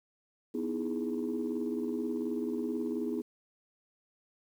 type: chord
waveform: sine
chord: E major seventh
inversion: second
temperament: equal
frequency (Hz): 246.9 / 311.1 / 329.6 / 415.3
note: B3 / D#4 / E4 / G#4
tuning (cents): 0 / 0 / 0 / 0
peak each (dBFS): -34 / -37 / -37 / -36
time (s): 0.54-3.22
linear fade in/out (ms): 10
effects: tanh soft clip ceiling -24 dBFS + 10-bit